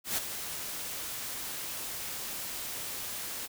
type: noise with ADSR envelope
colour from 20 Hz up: white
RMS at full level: -29 dBFS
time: 0.04-3.48 s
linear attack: 130 ms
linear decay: 22 ms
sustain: -9 dB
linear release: 30 ms
effects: none